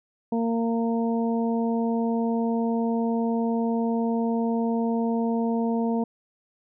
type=harmonic tone; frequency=230 Hz; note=A#3; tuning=23 cents flat; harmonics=1 / 2 / 3 / 4; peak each=-23 / -29 / -33 / -35 dBFS; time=0.32-6.04 s; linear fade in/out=5 ms; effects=none